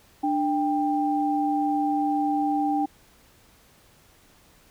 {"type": "tone pair together", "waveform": "sine", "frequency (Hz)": [296.3, 791], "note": ["D4", "G5"], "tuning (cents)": [15, 15], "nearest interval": "octave + perfect fourth", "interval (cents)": 1700, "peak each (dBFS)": -24, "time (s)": [0.23, 2.86], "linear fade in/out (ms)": 10, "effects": ["pink hiss -57 dBFS RMS until 4.7 s"]}